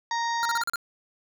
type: harmonic tone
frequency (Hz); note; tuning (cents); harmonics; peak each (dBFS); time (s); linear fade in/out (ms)
932.3; A#5; 0; 1 / 2 / 4 / 5 / 6 / 7; -26 / -32 / -38 / -40 / -42 / -43; 0.11-0.62; 2
type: tone bursts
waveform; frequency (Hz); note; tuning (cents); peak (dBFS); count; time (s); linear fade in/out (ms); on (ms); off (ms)
square; 1396.9; F6; 0; -26; 6; 0.43-0.758; 0; 23; 38
effects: none